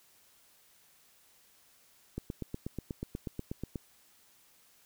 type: click train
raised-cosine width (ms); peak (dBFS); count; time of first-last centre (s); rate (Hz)
3; -23; 14; 2.18-3.758; 8.24
effects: white hiss -64 dBFS RMS until 4.85 s